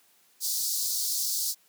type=high-pass noise; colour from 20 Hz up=pink; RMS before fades=-29 dBFS; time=0.4-1.55 s; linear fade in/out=50 ms; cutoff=4300 Hz; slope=48 dB/octave; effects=white hiss -63 dBFS RMS until 1.68 s + high-pass 150 Hz 12 dB/octave